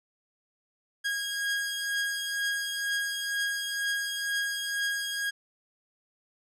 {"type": "beating tone pair", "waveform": "sawtooth", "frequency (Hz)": [1635, 1637.1], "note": ["G#6", "G#6"], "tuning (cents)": [-28, -25], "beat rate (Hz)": 2.1, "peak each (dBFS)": [-32, -26], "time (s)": [1.04, 5.31], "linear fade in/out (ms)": 20, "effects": ["low-pass 12000 Hz 12 dB/octave"]}